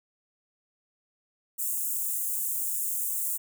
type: high-pass noise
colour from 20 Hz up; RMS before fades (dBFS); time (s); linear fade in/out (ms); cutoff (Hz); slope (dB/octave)
white; -30; 1.58-3.38; 20; 7200; 48
effects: none